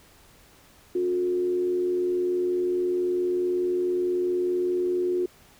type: tone with frequency modulation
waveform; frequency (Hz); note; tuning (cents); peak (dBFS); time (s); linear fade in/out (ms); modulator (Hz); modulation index
sine; 359.9; F#4; -48; -22; 0.95-5.26; 5; 84.6; 0.35
effects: pink hiss -55 dBFS RMS until 5.59 s